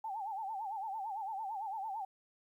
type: tone with vibrato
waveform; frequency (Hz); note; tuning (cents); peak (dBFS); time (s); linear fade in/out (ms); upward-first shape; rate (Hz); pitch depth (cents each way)
sine; 830.6; G#5; 0; -37; 0.04-2.05; 5; sine; 8.9; 150
effects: 12-bit